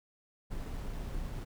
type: noise with sample-and-hold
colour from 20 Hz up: brown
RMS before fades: -38 dBFS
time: 0.5-1.45 s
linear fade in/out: 20 ms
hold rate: 8820 Hz
effects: none